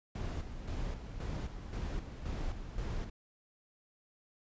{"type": "noise with tremolo", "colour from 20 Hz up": "brown", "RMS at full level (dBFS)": -37, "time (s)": [0.15, 3.1], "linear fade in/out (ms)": 5, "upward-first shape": "square", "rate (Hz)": 1.9, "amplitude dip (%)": 55, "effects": ["resampled to 16000 Hz"]}